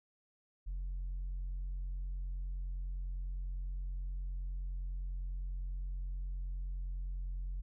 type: tone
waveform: sine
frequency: 44.88 Hz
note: F1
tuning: 48 cents sharp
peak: -34 dBFS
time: 0.66-7.62 s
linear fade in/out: 20 ms
effects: tanh soft clip ceiling -35 dBFS